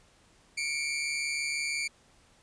sawtooth tone pair together, 2203 / 2349 Hz, C#7 / D7, -11 / 0 cents, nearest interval minor second, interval 111 cents, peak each -31 / -28 dBFS, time 0.57-1.88 s, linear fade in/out 10 ms, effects pink hiss -62 dBFS RMS until 2.42 s + resampled to 22050 Hz

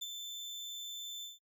35% pulse tone with ADSR envelope, 3537 Hz, A7, 8 cents sharp, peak -34 dBFS, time 0.01-1.39 s, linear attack 14 ms, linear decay 34 ms, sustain -5 dB, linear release 160 ms, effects noise-tail reverb RT60 0.1 s tail -21 dB re dry

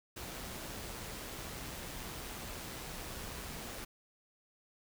pink noise with amplitude modulation, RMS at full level -43 dBFS, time 0.16-3.85 s, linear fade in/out 10 ms, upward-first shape sine, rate 127 Hz, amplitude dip 25%, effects none

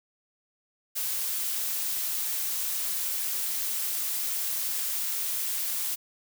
blue noise, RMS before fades -30 dBFS, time 0.95-5.96 s, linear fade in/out 20 ms, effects none

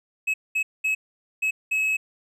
triangle tone bursts at uneven times, 2573 Hz, E7, 43 cents flat, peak -19 dBFS, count 5, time 0.27-0.34 / 0.55-0.63 / 0.84-0.95 / 1.42-1.51 / 1.71-1.97 s, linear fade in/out 10 ms, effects none

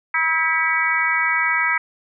harmonic tone with a mistuned harmonic, 321.9 Hz, E4, 41 cents flat, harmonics 3 / 4 / 5 / 6 / 7, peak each -26 / -24 / -24 / -21 / -22 dBFS, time 0.14-1.78 s, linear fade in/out 5 ms, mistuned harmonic 6, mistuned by +27 cents, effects none

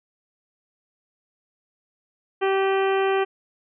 harmonic tone with a mistuned harmonic, 387.3 Hz, G4, 21 cents flat, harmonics 1 / 2 / 3 / 4 / 5 / 6 / 7 / 8, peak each -20 / -26 / -30 / -32 / -34 / -36 / -37 / -38 dBFS, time 2.41-3.25 s, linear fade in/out 20 ms, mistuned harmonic 6, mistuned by +58 cents, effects none

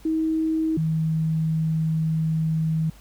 sine tone pair in turn, 318.6 / 159.3 Hz, D#4 / D#3, +41 / +41 cents, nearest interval octave, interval 1200 cents, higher first, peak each -20 dBFS, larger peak neither, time 0.05-0.77 / 0.77-2.9 s, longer second, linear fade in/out 5 ms, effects added 50 Hz sine -47 dBFS peak until 3 s + pink hiss -53 dBFS RMS until 3 s

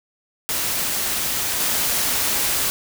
white noise with level steps, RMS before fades -23 / -21 dBFS, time 0.49-2.7 s, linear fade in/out 0 ms, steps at 1.6 s, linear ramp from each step 5 ms, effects none

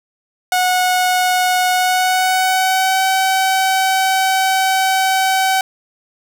sawtooth tone with pitch glide, 732 to 762.2 Hz, F#5 to G5, -19 to -49 cents, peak -9 dBFS, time 0.52-5.61 s, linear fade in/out 2 ms, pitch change +70 cents, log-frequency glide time 1.72-3.03 s, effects 8-bit

